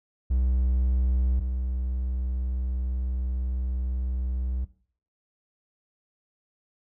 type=tone pair in turn; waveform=triangle; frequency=63 / 63 Hz; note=B1 / B1; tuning=+35 / +35 cents; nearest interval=unison; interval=0 cents; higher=neither; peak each=-19 / -24 dBFS; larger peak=first; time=0.3-1.4 / 1.4-4.65 s; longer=second; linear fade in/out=10 ms; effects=noise-tail reverb RT60 0.5 s tail -17 dB re dry